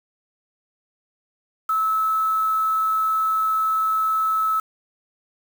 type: tone with quantisation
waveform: sine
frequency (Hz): 1301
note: E6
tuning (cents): -23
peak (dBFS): -18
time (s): 1.69-4.6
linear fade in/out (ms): 5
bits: 6
effects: none